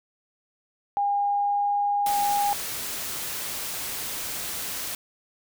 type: tone with pitch glide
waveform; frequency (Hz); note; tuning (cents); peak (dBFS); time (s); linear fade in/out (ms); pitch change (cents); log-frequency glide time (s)
sine; 810 to 814.7; G#5 to G#5; -43 to -33; -21; 0.97-2.53; 0; +10; 1.15-1.74
type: noise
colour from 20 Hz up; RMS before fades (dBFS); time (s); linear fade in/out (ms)
white; -32; 2.06-4.95; 2
effects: none